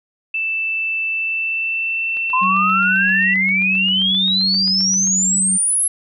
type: tone with pitch glide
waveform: sine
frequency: 2649 to 2717 Hz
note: E7 to F7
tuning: +8 to -48 cents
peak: -18 dBFS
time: 0.34-3.34 s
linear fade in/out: 5 ms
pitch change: +44 cents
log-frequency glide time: 1.08-3.16 s
type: click train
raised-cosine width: 0.3 ms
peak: -22 dBFS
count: 23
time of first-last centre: 2.17-5.072 s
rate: 7.58 Hz
type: exponential sweep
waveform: sine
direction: up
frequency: 1000 to 11175 Hz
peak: -14 dBFS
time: 2.33-5.88 s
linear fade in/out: 5 ms
type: tone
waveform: sine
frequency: 190 Hz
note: F#3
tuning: 46 cents sharp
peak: -22 dBFS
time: 2.41-5.58 s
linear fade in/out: 20 ms
effects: none